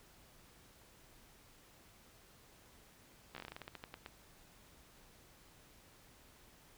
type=slowing click train; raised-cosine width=0.3 ms; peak=-30 dBFS; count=15; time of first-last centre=3.35-4.061 s; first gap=14 ms; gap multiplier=1.18; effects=pink hiss -63 dBFS RMS until 6.77 s